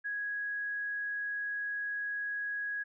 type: tone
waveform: sine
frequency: 1661.2 Hz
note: G#6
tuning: in tune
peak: -33 dBFS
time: 0.04-2.84 s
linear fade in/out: 20 ms
effects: none